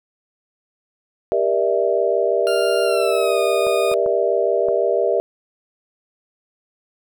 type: chord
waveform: sine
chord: E half-diminished seventh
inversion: first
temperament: just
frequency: 395.6 / 474.7 / 593.3 / 659.3 Hz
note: G4 / Bb4 / D5 / E5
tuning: +16 / +31 / +18 / 0 cents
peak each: -21 dBFS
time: 1.32-5.2 s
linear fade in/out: 0 ms
type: tone with pitch glide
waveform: 20% pulse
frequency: 1396.9 to 1230.2 Hz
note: F6 to D#6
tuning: 0 to -20 cents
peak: -20 dBFS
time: 2.47-3.94 s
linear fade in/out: 0 ms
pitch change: -220 cents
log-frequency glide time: 2.84-3.39 s
type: clicks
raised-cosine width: 1 ms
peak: -18 dBFS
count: 4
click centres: 3.668 / 3.916 / 4.062 / 4.686 s
effects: none